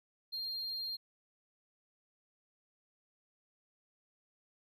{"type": "tone", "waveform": "triangle", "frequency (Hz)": 4204, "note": "C8", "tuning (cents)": 7, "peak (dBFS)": -35, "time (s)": [0.32, 0.97], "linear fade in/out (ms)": 20, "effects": ["tanh soft clip ceiling -31 dBFS"]}